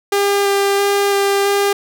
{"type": "tone with vibrato", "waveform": "sawtooth", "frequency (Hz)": 400, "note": "G4", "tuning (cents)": 35, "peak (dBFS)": -9, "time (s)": [0.12, 1.73], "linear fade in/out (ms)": 5, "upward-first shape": "square", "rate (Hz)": 1.5, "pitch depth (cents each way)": 8, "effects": []}